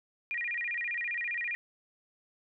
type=tone with vibrato; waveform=sine; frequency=2139 Hz; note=C7; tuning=38 cents sharp; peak=-31 dBFS; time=0.31-1.55 s; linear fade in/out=0 ms; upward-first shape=square; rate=15 Hz; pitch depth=210 cents each way; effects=none